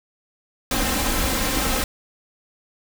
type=noise with comb filter; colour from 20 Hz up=pink; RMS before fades=-22 dBFS; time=0.71-1.84 s; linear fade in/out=2 ms; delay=3.8 ms; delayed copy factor=+0.65; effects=none